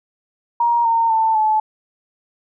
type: tone with pitch steps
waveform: sine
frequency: 943 / 916.2 / 890.1 / 864.7 Hz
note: A#5 / A#5 / A5 / A5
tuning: +20 / -30 / +20 / -30 cents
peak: -13 dBFS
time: 0.6-1.6 s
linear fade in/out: 5 ms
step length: 250 ms
effects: none